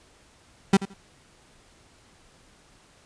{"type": "tone with echo", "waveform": "35% pulse", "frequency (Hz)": 195.4, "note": "G3", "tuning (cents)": -5, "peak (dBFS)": -12, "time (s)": [0.73, 0.77], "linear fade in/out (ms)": 5, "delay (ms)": 84, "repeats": 2, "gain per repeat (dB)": -15, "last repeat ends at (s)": 0.938, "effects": ["pink hiss -57 dBFS RMS until 3.05 s", "resampled to 22050 Hz"]}